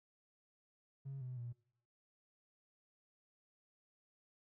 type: tone with pitch steps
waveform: triangle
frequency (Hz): 136.6 / 126.6 / 119.9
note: C#3 / B2 / A#2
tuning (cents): -25 / +43 / +49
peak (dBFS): -39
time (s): 1.05-1.53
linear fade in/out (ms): 20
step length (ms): 160
effects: noise-tail reverb RT60 0.6 s tail -23 dB re dry + tanh soft clip ceiling -40 dBFS